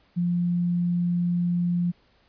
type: tone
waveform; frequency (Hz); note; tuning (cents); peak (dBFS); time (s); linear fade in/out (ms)
sine; 174.8; F3; +2; -21; 0.16-1.92; 20
effects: pink hiss -62 dBFS RMS until 2.28 s + resampled to 11025 Hz